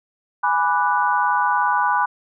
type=chord; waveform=sine; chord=G# half-diminished seventh; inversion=none; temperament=equal; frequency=830.6 / 987.8 / 1174.7 / 1480 Hz; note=G#5 / B5 / D6 / F#6; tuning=0 / 0 / 0 / 0 cents; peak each=-22 / -19 / -24 / -23 dBFS; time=0.43-2.06 s; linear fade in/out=10 ms; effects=none